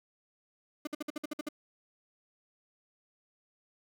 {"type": "tone bursts", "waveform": "35% pulse", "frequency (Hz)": 300, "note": "D4", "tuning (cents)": 37, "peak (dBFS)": -32, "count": 9, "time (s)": [0.85, 1.488], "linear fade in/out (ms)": 5, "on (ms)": 22, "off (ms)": 55, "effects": []}